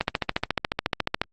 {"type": "click train", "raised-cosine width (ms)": 0.3, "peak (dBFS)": -6, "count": 18, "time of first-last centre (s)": [0.01, 1.216], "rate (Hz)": 14.1, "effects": ["Opus 24 kbps"]}